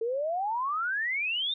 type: exponential sweep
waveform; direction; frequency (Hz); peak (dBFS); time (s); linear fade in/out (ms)
sine; up; 440 to 3711; -27; 0.01-1.54; 5
effects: none